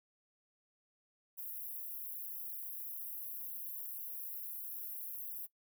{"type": "high-pass noise", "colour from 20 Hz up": "white", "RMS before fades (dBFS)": -44, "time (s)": [1.37, 5.47], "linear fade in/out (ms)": 20, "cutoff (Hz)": 11000, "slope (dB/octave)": 96, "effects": ["noise-tail reverb RT60 0.1 s tail -18 dB re dry"]}